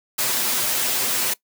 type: noise with comb filter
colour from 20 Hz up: white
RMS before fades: -22 dBFS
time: 0.18-1.34 s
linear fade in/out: 10 ms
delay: 8 ms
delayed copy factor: +0.65
effects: noise-tail reverb RT60 0.1 s tail -20 dB re dry + high-pass 150 Hz 12 dB/octave